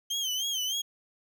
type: tone with vibrato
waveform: 30% pulse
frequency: 3136 Hz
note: G7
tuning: in tune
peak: -26 dBFS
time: 0.1-0.82 s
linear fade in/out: 10 ms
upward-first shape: sine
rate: 3.3 Hz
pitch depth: 96 cents each way
effects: none